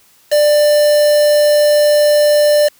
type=tone with quantisation; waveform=triangle; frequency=593 Hz; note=D5; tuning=17 cents sharp; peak=-6 dBFS; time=0.31-2.69 s; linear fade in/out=20 ms; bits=3; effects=white hiss -50 dBFS RMS until 2.79 s